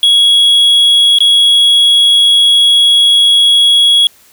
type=tone with dropouts; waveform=triangle; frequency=3333 Hz; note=G#7; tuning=5 cents sharp; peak=-3 dBFS; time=0.03-4.07 s; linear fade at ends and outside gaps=1 ms; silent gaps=1.186-1.205 s; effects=white hiss -45 dBFS RMS until 4.32 s